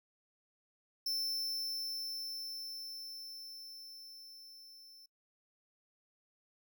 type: tone with level ramp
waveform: 45% pulse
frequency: 5330 Hz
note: E8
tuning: 18 cents sharp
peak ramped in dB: -33 to -55 dBFS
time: 1.06-5.06 s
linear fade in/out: 5 ms
effects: noise-tail reverb RT60 0.1 s tail -24 dB re dry